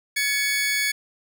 sawtooth tone pair together, 1708 / 2229 Hz, G#6 / C#7, +48 / +9 cents, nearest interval perfect fourth, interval 461 cents, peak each -23 / -19 dBFS, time 0.16-0.92 s, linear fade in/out 10 ms, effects none

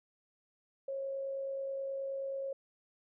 sine tone with amplitude modulation, 544 Hz, C#5, 33 cents flat, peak -34 dBFS, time 0.88-2.53 s, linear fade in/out 5 ms, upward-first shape sine, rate 49.4 Hz, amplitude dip 25%, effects none

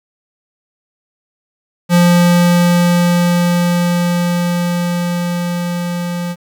square tone with level ramp, 174.7 Hz, F3, 1 cent sharp, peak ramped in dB -7 to -19 dBFS, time 1.89-6.36 s, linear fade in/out 50 ms, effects 8-bit

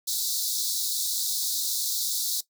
pink high-pass noise, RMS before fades -28 dBFS, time 0.07-2.41 s, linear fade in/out 10 ms, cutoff 3700 Hz, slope 96 dB/octave, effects noise-tail reverb RT60 0.1 s tail -17 dB re dry

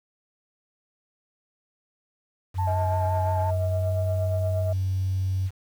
sine tone with pitch glide, 92.5 to 94.55 Hz, F#2 to F#2, 0 to +38 cents, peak -22 dBFS, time 2.54-5.51 s, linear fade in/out 50 ms, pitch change +38 cents, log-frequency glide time 3.68-3.95 s
sine tone with vibrato, 871 Hz, A5, 18 cents flat, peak -26 dBFS, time 2.58-3.51 s, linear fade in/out 10 ms, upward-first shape sine, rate 5.8 Hz, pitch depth 40 cents each way
sine tone with tremolo, 638 Hz, D#5, 43 cents sharp, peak -25 dBFS, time 2.67-4.73 s, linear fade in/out 5 ms, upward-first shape triangle, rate 8.5 Hz, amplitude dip 45%
effects tanh soft clip ceiling -16 dBFS + 8-bit

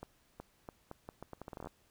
accelerating click train, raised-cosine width 1 ms, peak -30 dBFS, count 16, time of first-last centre 0.03-1.671 s, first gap 370 ms, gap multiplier 0.78, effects pink hiss -70 dBFS RMS until 1.9 s

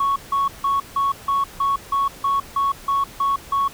sine tone bursts, 1108.7 Hz, C#6, in tune, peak -15 dBFS, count 12, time 0-3.68 s, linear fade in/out 5 ms, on 160 ms, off 160 ms, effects tanh soft clip ceiling -14 dBFS + pink hiss -41 dBFS RMS until 3.73 s

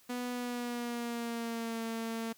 sawtooth tone with pitch glide, 246.1 to 227 Hz, B3 to A#3, -6 to -46 cents, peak -31 dBFS, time 0.09-2.33 s, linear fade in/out 10 ms, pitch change -140 cents, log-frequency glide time 0.32-1.82 s, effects white hiss -63 dBFS RMS until 2.37 s

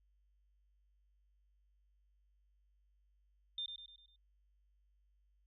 sine tone with echo, 3599 Hz, A7, 38 cents sharp, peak -38 dBFS, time 3.58-3.66 s, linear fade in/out 2 ms, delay 100 ms, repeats 5, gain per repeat -6 dB, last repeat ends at 4.16 s, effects added 50 Hz sine -70 dBFS peak until 5.46 s

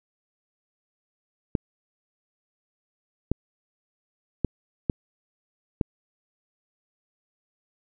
clicks, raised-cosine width 3 ms, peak -9 dBFS, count 5, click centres 1.552 / 3.316 / 4.447 / 4.898 / 5.812 s, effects none

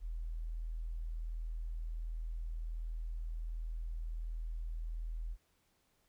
sine tone, 40.68 Hz, E1, 22 cents flat, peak -37 dBFS, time 0-5.37 s, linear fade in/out 50 ms, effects pink hiss -75 dBFS RMS until 6.08 s

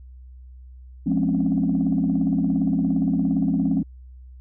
sine chord, Db major seventh, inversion first, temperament just, 173.24 / 207.9 / 259.9 / 277.2 Hz, F3 / Ab3 / C4 / Db4, -14 / +2 / -11 / 0 cents, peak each -23 dBFS, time 1.06-3.83 s, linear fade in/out 10 ms, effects tanh soft clip ceiling -12 dBFS + added 63 Hz sine -40 dBFS peak until 4.4 s

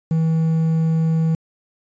triangle tone with quantisation, 161.6 Hz, E3, 34 cents flat, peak -13 dBFS, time 0.11-1.35 s, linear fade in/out 2 ms, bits 7, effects resampled to 16000 Hz

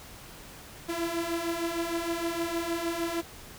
sawtooth beating tone pair, 332.4 / 338.9 Hz, E4 / E4, +15 / +48 cents, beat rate 6.5 Hz, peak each -30 / -27 dBFS, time 0.88-3.22 s, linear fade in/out 20 ms, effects pink hiss -47 dBFS RMS until 3.58 s

